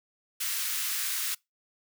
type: high-pass noise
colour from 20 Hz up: white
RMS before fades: -31 dBFS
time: 0.4-1.35 s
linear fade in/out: 10 ms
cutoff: 1300 Hz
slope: 24 dB/octave
effects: noise-tail reverb RT60 0.2 s tail -25 dB re dry